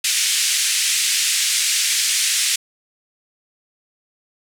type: band-pass noise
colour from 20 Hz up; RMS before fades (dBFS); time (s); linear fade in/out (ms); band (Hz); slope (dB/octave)
white; -19; 0.04-2.56; 5; 2000 to 9200; 24
effects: none